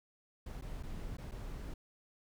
brown noise with dropouts, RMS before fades -43 dBFS, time 0.46-1.74 s, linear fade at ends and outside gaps 5 ms, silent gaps 0.613-0.621 / 0.828-0.833 / 1.17-1.182 / 1.313-1.318 s, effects none

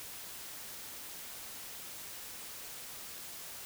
silence, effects white hiss -46 dBFS RMS until 3.65 s

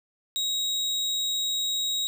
35% pulse tone, 3803 Hz, A#7, 34 cents sharp, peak -23 dBFS, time 0.36-2.07 s, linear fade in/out 0 ms, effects none

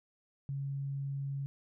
sine tone, 138.59 Hz, C#3, in tune, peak -34 dBFS, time 0.49-1.46 s, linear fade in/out 0 ms, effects none

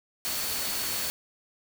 sine tone in noise, 4435 Hz, C#8, in tune, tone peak -38 dBFS, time 0.25-1.1 s, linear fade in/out 0 ms, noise white, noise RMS -31 dBFS, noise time 0.25-1.1 s, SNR -10 dB, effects none

